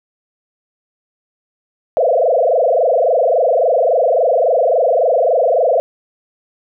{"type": "tone with frequency modulation", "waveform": "sine", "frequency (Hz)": 587.3, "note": "D5", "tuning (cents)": 0, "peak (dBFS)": -10, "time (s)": [1.97, 5.8], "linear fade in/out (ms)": 0, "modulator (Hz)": 23.6, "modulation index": 4.4, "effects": []}